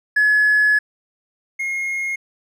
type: tone pair in turn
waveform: triangle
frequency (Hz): 1700 / 2149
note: G#6 / C7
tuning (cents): +40 / +46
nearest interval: major third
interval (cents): 406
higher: second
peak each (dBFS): -9 / -19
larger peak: first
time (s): 0.16-0.79 / 1.59-2.16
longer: first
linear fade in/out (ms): 10
effects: tanh soft clip ceiling -9 dBFS